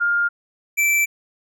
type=tone pair in turn; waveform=sine / square; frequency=1408 / 2331 Hz; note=F6 / D7; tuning=+14 / -14 cents; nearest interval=major sixth; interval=872 cents; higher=second; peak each=-16 dBFS; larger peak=neither; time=0-0.29 / 0.77-1.06 s; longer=neither; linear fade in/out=20 ms; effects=none